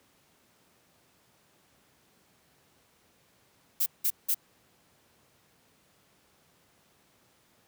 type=noise bursts; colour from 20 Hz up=violet; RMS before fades=-26 dBFS; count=3; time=3.8-4.346 s; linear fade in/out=10 ms; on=62 ms; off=180 ms; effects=pink hiss -65 dBFS RMS until 7.67 s + high-pass 100 Hz 12 dB/octave